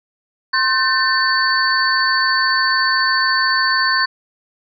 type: tone cluster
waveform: sine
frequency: 1056 / 1537 / 1783 / 4493 Hz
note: C6 / G6 / A6 / C#8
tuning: +16 / -35 / +22 / +23 cents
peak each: -19 dBFS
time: 0.53-4.06 s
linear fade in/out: 10 ms
effects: none